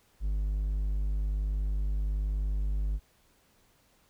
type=tone; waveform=triangle; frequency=50.6 Hz; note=G#1; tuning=44 cents flat; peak=-25 dBFS; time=0.2-3 s; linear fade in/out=50 ms; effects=pink hiss -66 dBFS RMS until 4.09 s